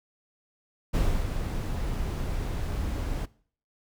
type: noise with ADSR envelope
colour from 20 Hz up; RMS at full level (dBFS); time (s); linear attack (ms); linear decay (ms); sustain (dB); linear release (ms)
brown; -23; 0.93-3.26; 19; 300; -7; 13
effects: noise-tail reverb RT60 0.5 s tail -21 dB re dry